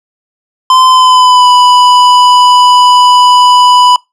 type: tone with pitch glide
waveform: square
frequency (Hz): 1029 to 991.1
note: C6 to B5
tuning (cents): -29 to +6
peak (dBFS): -3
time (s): 0.7-3.96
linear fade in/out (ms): 2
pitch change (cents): -65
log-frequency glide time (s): 0.87-1.48
effects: noise-tail reverb RT60 0.2 s tail -24 dB re dry + low-pass 6000 Hz 12 dB/octave